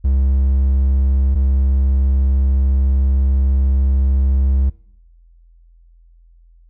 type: tone pair in turn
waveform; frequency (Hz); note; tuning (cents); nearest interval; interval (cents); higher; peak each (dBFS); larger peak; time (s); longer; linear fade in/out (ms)
triangle; 66.9 / 66.9; C2 / C2; +39 / +39; unison; 0; neither; -10; neither; 0.04-1.35 / 1.35-4.7; second; 10
effects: noise-tail reverb RT60 0.8 s tail -22 dB re dry + added 42 Hz sine -45 dBFS peak until 6.69 s